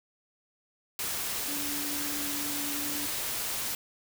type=tone in noise; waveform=sine; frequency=290 Hz; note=D4; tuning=22 cents flat; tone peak=-38 dBFS; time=1.48-3.06 s; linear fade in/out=2 ms; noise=white; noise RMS=-33 dBFS; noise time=0.99-3.75 s; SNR=-8 dB; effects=none